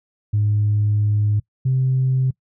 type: tone pair in turn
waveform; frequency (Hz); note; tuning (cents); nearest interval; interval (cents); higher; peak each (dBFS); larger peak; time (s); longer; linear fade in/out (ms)
sine; 104.6 / 130.54; G#2 / C3; +13 / -4; major third; 383; second; -14; neither; 0.33-1.4 / 1.65-2.31; first; 10
effects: noise-tail reverb RT60 0.1 s tail -23 dB re dry + tanh soft clip ceiling -11 dBFS